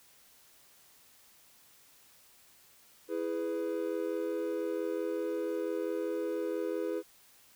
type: chord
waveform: triangle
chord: E major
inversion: none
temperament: equal with one note detuned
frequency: 329.6 / 415.3 / 499.9 Hz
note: E4 / G#4 / B4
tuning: 0 / 0 / +21 cents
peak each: -34 dBFS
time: 3.08-7.03 s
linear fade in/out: 50 ms
effects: white hiss -61 dBFS RMS until 7.55 s